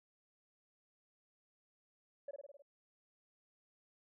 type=tone with echo; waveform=sine; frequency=567 Hz; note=C#5; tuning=39 cents sharp; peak=-40 dBFS; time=2.28-2.31 s; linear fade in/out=5 ms; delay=52 ms; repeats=6; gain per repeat=-3 dB; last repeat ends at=2.622 s; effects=tanh soft clip ceiling -39 dBFS